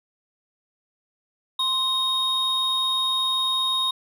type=tone pair together; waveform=triangle; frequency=1046.5 / 3732 Hz; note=C6 / A#7; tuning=0 / +1 cents; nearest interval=octave + minor seventh; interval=2201 cents; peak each=-26 / -20 dBFS; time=1.59-3.91 s; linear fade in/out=5 ms; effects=none